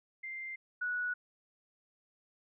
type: tone pair in turn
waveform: sine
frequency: 2093 / 1468.9 Hz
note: C7 / F#6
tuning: 0 / -13 cents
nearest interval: tritone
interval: 613 cents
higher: first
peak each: -39 / -32 dBFS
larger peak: second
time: 0.23-0.56 / 0.81-1.14 s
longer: neither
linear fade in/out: 10 ms
effects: none